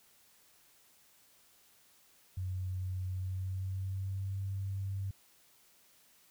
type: tone with pitch glide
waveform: sine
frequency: 92.6 to 97.37 Hz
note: F#2 to G2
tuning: +2 to -11 cents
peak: -34 dBFS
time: 2.37-5.11 s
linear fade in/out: 5 ms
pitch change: +87 cents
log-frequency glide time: 3.1-4.36 s
effects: white hiss -65 dBFS RMS until 6.3 s